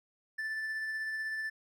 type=tone with tremolo; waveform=triangle; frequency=1760 Hz; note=A6; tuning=in tune; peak=-31 dBFS; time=0.38-1.5 s; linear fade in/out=10 ms; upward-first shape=sine; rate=16 Hz; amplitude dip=25%; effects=none